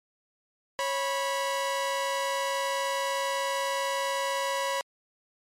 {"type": "tone pair together", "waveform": "sawtooth", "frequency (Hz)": [550, 980], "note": ["C#5", "B5"], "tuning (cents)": [-14, -14], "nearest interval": "minor seventh", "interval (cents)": 1000, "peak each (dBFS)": -26, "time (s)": [0.79, 4.81], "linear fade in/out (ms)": 0, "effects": ["low-pass 11000 Hz 12 dB/octave", "MP3 64 kbps"]}